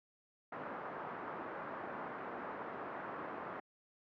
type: low-pass noise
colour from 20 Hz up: white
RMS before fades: -44 dBFS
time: 0.52-3.6 s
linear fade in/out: 5 ms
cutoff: 1400 Hz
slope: 24 dB/octave
effects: high-pass 200 Hz 12 dB/octave